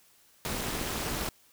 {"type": "noise with amplitude modulation", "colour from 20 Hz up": "pink", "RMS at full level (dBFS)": -29, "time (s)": [0.45, 1.29], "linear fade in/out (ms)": 0, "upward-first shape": "sine", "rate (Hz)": 280, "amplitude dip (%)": 100, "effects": ["white hiss -62 dBFS RMS until 1.52 s"]}